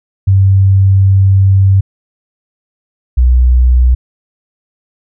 sine tone pair in turn, 96.8 / 62.03 Hz, G2 / B1, -21 / +8 cents, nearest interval minor sixth, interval 771 cents, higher first, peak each -4 dBFS, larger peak neither, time 0.27-1.81 / 3.17-3.95 s, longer first, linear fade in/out 10 ms, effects none

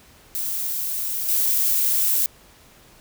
violet noise with level steps, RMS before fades -26 / -20 dBFS, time 0.35-2.26 s, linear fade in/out 0 ms, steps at 1.28 s, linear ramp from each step 10 ms, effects pink hiss -51 dBFS RMS until 3 s

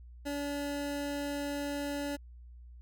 25% pulse tone, 286.4 Hz, D4, 43 cents flat, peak -30 dBFS, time 0.25-2.17 s, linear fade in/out 20 ms, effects added 60 Hz sine -48 dBFS peak until 2.81 s

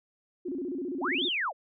sine tone with vibrato, 311.5 Hz, D#4, 2 cents sharp, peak -31 dBFS, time 0.45-1.29 s, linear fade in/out 10 ms, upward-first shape square, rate 15 Hz, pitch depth 240 cents each way
sine linear two-way sweep, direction up then down, 446.2 to 3729 to 464.1 Hz, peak -27 dBFS, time 1-1.53 s, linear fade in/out 50 ms, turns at 1.25 s
effects none

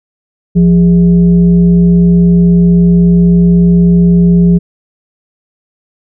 sine tone with frequency modulation, 174.61 Hz, F3, in tune, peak -3 dBFS, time 0.55-4.59 s, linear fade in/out 20 ms, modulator 233 Hz, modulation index 0.42, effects none

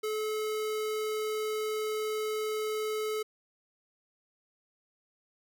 square tone, 430.7 Hz, A4, 37 cents flat, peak -31 dBFS, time 0.03-3.23 s, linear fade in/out 10 ms, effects none

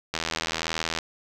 click train, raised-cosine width 0.2 ms, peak -9 dBFS, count 70, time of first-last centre 0.14-0.988 s, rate 81.4 Hz, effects none

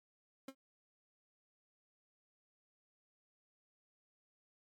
30% pulse tone with exponential decay, 268 Hz, C4, 42 cents sharp, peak -39 dBFS, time 0.48-0.55 s, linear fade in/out 5 ms, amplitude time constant 15 ms, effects MP3 96 kbps

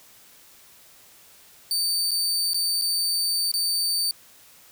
sawtooth tone with dropouts, 4587 Hz, D8, 42 cents flat, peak -19 dBFS, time 1.71-4.11 s, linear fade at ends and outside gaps 1 ms, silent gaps 2.109-2.115 / 2.534-2.544 / 2.814-2.82 / 3.516-3.539 s, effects white hiss -52 dBFS RMS until 4.71 s

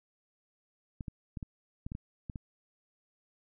clicks, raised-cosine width 5 ms, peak -26 dBFS, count 9, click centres 1.008 / 1.082 / 1.372 / 1.428 / 1.865 / 1.919 / 1.951 / 2.298 / 2.358 s, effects none

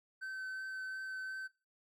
triangle tone with vibrato, 1534 Hz, G6, 38 cents flat, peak -38 dBFS, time 0.21-1.48 s, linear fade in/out 20 ms, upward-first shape triangle, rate 2.8 Hz, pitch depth 11 cents each way, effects noise-tail reverb RT60 0.3 s tail -18 dB re dry

